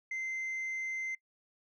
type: tone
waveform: sine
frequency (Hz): 2076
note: C7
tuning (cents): -14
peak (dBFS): -32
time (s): 0.11-1.15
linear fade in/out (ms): 5
effects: noise-tail reverb RT60 0.1 s tail -25 dB re dry + tanh soft clip ceiling -33 dBFS